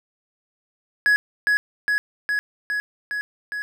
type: tone with echo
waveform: triangle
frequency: 1678 Hz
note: G#6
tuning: 17 cents sharp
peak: -12 dBFS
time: 1.06-1.16 s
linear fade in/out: 0 ms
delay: 410 ms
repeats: 6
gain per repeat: -2 dB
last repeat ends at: 3.62 s
effects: none